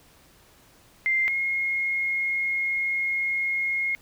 sine tone pair in turn, 2093 / 2151 Hz, C7 / C7, 0 / +47 cents, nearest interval unison, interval 47 cents, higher second, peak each -20 / -23 dBFS, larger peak first, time 1.06-1.28 / 1.28-3.95 s, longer second, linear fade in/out 0 ms, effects pink hiss -56 dBFS RMS until 4.01 s

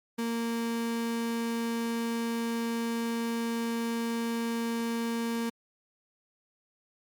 35% pulse tone, 231.4 Hz, A#3, 13 cents flat, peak -27 dBFS, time 0.18-5.5 s, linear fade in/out 10 ms, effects MP3 96 kbps

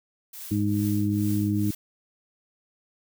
blue noise with tremolo, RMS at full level -38 dBFS, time 0.33-1.75 s, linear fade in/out 5 ms, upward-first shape triangle, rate 2.3 Hz, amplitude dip 85%
harmonic tone, 103.1 Hz, G#2, 12 cents flat, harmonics 1 / 2 / 3, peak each -26 / -26 / -26 dBFS, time 0.51-1.71 s, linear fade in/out 5 ms
effects none

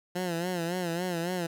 15% pulse tone with vibrato, 174.8 Hz, F3, 2 cents sharp, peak -23 dBFS, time 0.15-1.47 s, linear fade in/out 10 ms, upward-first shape sine, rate 3.6 Hz, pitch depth 92 cents each way, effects none

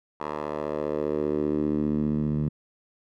10% pulse tone with band-pass filter sweep, 75.1 Hz, D2, 39 cents sharp, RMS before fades -27 dBFS, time 0.2-2.49 s, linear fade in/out 10 ms, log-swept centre 890 to 160 Hz, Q 2.3, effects none

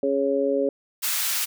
harmonic tone, 138.59 Hz, C#3, in tune, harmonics 2 / 3 / 4, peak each -26 / -24 / -23 dBFS, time 0.03-0.69 s, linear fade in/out 2 ms
white high-pass noise, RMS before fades -25 dBFS, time 1.02-1.46 s, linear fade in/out 20 ms, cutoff 1300 Hz, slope 12 dB/octave
effects none

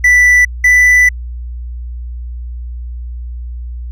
triangle tone pair in turn, 1975.5 / 1984.8 Hz, B6 / B6, 0 / +8 cents, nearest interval unison, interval 8 cents, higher second, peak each -3 dBFS, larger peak neither, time 0.04-0.45 / 0.64-1.09 s, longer second, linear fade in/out 5 ms, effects added 60 Hz sine -21 dBFS peak until 3.91 s

